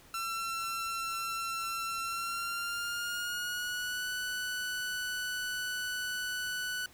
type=tone with pitch glide; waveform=sawtooth; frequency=1349 to 1488.2 Hz; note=E6 to F#6; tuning=+40 to +10 cents; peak=-30 dBFS; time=0.14-6.86 s; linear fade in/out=2 ms; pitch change=+170 cents; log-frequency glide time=2.01-4.09 s; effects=pink hiss -58 dBFS RMS until 6.93 s